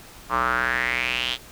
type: tone with band-pass filter sweep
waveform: square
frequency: 61.74 Hz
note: B1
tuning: in tune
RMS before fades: -24 dBFS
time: 0.29-1.38 s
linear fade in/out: 50 ms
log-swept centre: 1100 to 3400 Hz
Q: 5
effects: pink hiss -45 dBFS RMS until 1.51 s